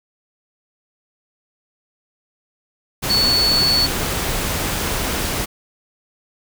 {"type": "tone in noise", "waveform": "sine", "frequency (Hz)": 4435, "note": "C#8", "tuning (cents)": 0, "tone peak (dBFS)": -14, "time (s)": [3.09, 3.87], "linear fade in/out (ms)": 20, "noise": "pink", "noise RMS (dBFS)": -22, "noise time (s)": [3.02, 5.46], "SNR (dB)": 5, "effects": []}